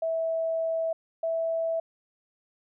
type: tone pair in turn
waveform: sine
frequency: 653 / 656.6 Hz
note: E5 / E5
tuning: -17 / -7 cents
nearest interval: unison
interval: 10 cents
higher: second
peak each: -25 dBFS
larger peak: neither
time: 0.02-0.93 / 1.23-1.8 s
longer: first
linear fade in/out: 5 ms
effects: none